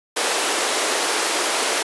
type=high-pass noise; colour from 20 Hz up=pink; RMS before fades=-21 dBFS; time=0.16-1.83 s; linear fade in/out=10 ms; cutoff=370 Hz; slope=24 dB/octave; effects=resampled to 24000 Hz